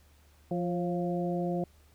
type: harmonic tone with a mistuned harmonic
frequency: 174.61 Hz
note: F3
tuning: in tune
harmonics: 1 / 2 / 3 / 4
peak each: -31 / -34 / -36 / -37 dBFS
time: 0.51-1.64 s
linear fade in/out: 2 ms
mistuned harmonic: 3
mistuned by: +45 cents
effects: added 74 Hz sine -59 dBFS peak until 1.94 s + pink hiss -65 dBFS RMS until 1.94 s